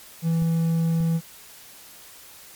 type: tone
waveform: triangle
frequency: 164.81 Hz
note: E3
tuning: in tune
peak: -17 dBFS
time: 0.22-1.21 s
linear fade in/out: 50 ms
type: clicks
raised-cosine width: 5 ms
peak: -25 dBFS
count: 2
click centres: 0.422 / 1.006 s
effects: white hiss -46 dBFS RMS until 2.55 s + MP3 96 kbps